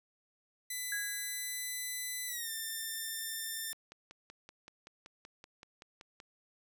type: tone with pitch glide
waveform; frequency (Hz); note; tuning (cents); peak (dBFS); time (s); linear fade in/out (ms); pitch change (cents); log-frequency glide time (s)
5% pulse; 2000 to 1792.1; B6 to A6; +21 to +31; -27; 0.7-3.73; 5; -190; 2.27-2.5
type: tone with exponential decay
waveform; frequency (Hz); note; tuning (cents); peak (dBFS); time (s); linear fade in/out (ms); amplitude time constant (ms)
sine; 1657; G#6; -4; -33; 0.92-1.71; 2; 170
type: click train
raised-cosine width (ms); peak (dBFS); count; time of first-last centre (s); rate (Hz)
0.2; -33; 14; 3.73-6.201; 5.26
effects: none